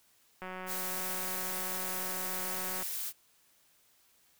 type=click train; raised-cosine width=0.5 ms; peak=-27 dBFS; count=446; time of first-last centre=0.42-2.825 s; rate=185 Hz
type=noise; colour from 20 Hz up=blue; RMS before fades=-37 dBFS; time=0.66-3.13 s; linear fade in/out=50 ms
effects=white hiss -67 dBFS RMS until 4.39 s